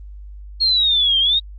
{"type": "exponential two-way sweep", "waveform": "sine", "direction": "down then up", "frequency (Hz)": [4302, 3136, 3807], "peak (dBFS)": -13, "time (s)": [0.6, 1.4], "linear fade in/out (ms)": 20, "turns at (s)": 1.19, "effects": ["added 50 Hz sine -33 dBFS peak until 1.58 s", "Opus 24 kbps"]}